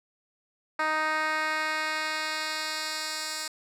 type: tone with band-pass filter sweep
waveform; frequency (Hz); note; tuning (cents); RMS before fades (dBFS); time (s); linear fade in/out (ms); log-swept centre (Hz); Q
10% pulse; 311.1; D#4; 0; -30; 0.79-3.48; 5; 1400 to 6500; 1
effects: none